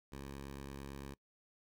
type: tone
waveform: 10% pulse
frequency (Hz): 68.9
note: C#2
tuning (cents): -10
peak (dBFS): -37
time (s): 0.12-1.14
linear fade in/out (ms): 5
effects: noise-tail reverb RT60 0.1 s tail -23 dB re dry